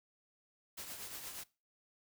white noise with tremolo, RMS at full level -44 dBFS, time 0.77-1.44 s, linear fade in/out 10 ms, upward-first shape triangle, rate 8.5 Hz, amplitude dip 55%, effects noise-tail reverb RT60 0.3 s tail -21 dB re dry

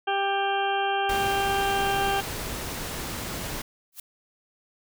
harmonic tone, 395 Hz, G4, 13 cents sharp, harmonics 1 / 2 / 3 / 4 / 6 / 7 / 8, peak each -30 / -25 / -35 / -31 / -40 / -36 / -35 dBFS, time 0.07-2.21 s, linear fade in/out 10 ms
pink noise, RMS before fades -33 dBFS, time 1.09-3.62 s, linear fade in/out 5 ms
blue noise with exponential growth, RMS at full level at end -33 dBFS, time 3.92-4 s, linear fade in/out 5 ms, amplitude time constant 17 ms
effects none

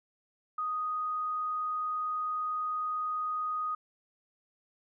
sine tone, 1244.5 Hz, D#6, in tune, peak -30 dBFS, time 0.58-3.75 s, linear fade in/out 5 ms, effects none

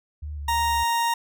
sine tone with vibrato, 73.42 Hz, D2, in tune, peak -30 dBFS, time 0.22-0.84 s, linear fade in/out 10 ms, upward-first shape square, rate 3.2 Hz, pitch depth 34 cents each way
40% pulse tone, 932.3 Hz, A#5, in tune, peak -20 dBFS, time 0.48-1.14 s, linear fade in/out 5 ms
effects none

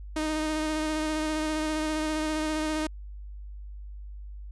sawtooth tone with vibrato, 310 Hz, D#4, 6 cents flat, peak -23 dBFS, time 0.16-2.87 s, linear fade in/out 5 ms, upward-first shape sine, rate 15 Hz, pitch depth 19 cents each way, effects added 50 Hz sine -38 dBFS peak until 4.51 s + resampled to 24000 Hz

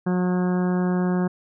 harmonic tone, 180.9 Hz, F#3, 39 cents flat, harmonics 1 / 2 / 3 / 4 / 5 / 6 / 7 / 8 / 9, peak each -20 / -27 / -35 / -35 / -38 / -39 / -42 / -42 / -40 dBFS, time 0.06-1.28 s, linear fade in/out 10 ms, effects none

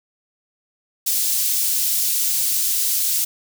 white high-pass noise, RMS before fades -20 dBFS, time 1.06-3.25 s, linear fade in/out 10 ms, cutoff 4800 Hz, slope 12 dB/octave, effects none

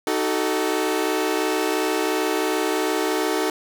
sawtooth chord, D# diminished, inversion none, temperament equal with one note detuned, 311.1 / 377.1 / 440 Hz, D#4 / F#4 / A4, 0 / +33 / 0 cents, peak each -21 dBFS, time 0.07-3.5 s, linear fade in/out 2 ms, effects none

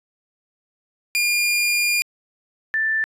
sawtooth / sine tone pair in turn, 2414 / 1768.2 Hz, D7 / A6, +47 / +8 cents, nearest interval perfect fourth, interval 539 cents, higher first, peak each -14 / -18 dBFS, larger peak first, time 1.15-2.02 / 2.74-3.04 s, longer first, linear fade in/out 0 ms, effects resampled to 32000 Hz

